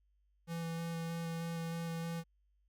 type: tone with vibrato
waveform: square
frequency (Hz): 166.4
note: E3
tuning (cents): +17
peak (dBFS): -38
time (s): 0.47-2.24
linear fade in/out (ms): 50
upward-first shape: square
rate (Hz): 3.2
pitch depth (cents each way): 9
effects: added 50 Hz sine -70 dBFS peak until 2.68 s